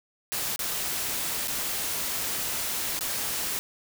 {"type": "noise with dropouts", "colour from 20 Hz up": "white", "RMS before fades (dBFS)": -30, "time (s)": [0.32, 3.59], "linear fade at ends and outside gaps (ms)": 0, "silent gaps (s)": [[0.56, 0.592], [1.474, 1.481], [2.991, 3.009]], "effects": []}